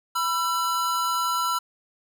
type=tone pair together; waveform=square; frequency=987.8 / 1345 Hz; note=B5 / E6; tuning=0 / +34 cents; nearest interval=perfect fourth; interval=534 cents; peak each=-28 / -25 dBFS; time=0.15-1.59 s; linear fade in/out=10 ms; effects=none